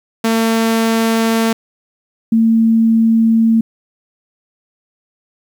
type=tone pair in turn; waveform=sawtooth / sine; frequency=225.8 / 225.8 Hz; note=A3 / A3; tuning=+45 / +45 cents; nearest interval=unison; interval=0 cents; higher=neither; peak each=-8 dBFS; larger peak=neither; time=0.24-1.53 / 2.32-3.61 s; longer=neither; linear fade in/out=5 ms; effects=8-bit